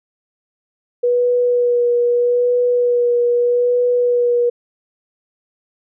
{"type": "tone with vibrato", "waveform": "sine", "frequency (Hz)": 485.4, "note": "B4", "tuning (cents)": -30, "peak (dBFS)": -12, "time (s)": [1.03, 4.5], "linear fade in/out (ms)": 10, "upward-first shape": "sine", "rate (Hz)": 0.8, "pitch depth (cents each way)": 17, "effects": []}